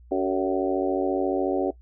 harmonic tone with a mistuned harmonic, 94.2 Hz, F#2, 32 cents sharp, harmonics 3 / 4 / 5 / 6 / 7 / 8, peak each -27 / -25 / -30 / -29 / -32 / -32 dBFS, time 0.11-1.71 s, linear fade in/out 10 ms, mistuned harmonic 5, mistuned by -58 cents, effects noise-tail reverb RT60 0.1 s tail -18 dB re dry + added 60 Hz sine -47 dBFS peak until 1.81 s

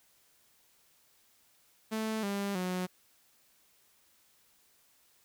sawtooth tone with pitch steps, 219.5 / 200.1 / 182.46 Hz, A3 / G3 / F#3, -4 / +36 / -24 cents, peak -28 dBFS, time 1.91-2.87 s, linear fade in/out 20 ms, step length 320 ms, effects white hiss -67 dBFS RMS until 5.24 s

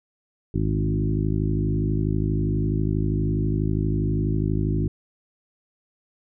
harmonic tone with a mistuned harmonic, 52.3 Hz, G#1, 13 cents sharp, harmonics 1 / 2 / 3 / 4 / 5 / 6 / 7, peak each -27 / -25 / -26 / -32 / -31 / -30 / -33 dBFS, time 0.54-4.88 s, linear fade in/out 5 ms, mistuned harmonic 2, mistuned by -21 cents, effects none

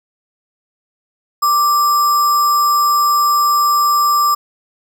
sine tone with sample-and-hold, 1174.7 Hz, D6, in tune, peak -10 dBFS, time 1.42-4.35 s, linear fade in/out 10 ms, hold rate 6300 Hz, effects none

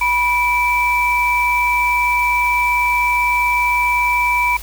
sine tone pair together, 978 / 2326 Hz, B5 / D7, -17 / -17 cents, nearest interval octave + minor third, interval 1500 cents, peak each -16 dBFS, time 0.01-4.57 s, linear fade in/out 5 ms, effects added 50 Hz sine -31 dBFS peak until 4.62 s + white hiss -35 dBFS RMS until 4.62 s

